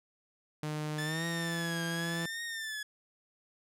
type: tone with pitch glide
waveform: sawtooth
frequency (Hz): 152.1 to 167.79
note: D#3 to E3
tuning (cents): -39 to +31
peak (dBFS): -30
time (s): 0.63-2.26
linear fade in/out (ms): 2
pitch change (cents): +170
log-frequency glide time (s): 1.04-1.25
type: tone with vibrato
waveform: sawtooth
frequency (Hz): 1734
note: A6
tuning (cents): -26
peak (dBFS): -33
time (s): 0.98-2.83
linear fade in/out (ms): 5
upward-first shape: triangle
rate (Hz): 0.86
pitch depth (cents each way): 130
effects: low-pass 12000 Hz 12 dB/octave